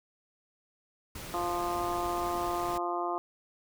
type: noise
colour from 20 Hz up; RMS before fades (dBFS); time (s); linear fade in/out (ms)
pink; -42; 1.15-2.78; 5
type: harmonic tone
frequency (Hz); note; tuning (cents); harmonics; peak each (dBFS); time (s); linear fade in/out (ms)
174.7; F3; +1; 2 / 3 / 4 / 5 / 6 / 7; -35 / -44 / -34 / -39 / -36 / -38; 1.34-3.18; 0
effects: none